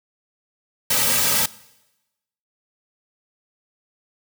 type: noise with comb filter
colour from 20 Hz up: white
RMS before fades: -19 dBFS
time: 0.9-1.46 s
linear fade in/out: 5 ms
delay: 2.8 ms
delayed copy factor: -1
effects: noise-tail reverb RT60 1.0 s tail -21 dB re dry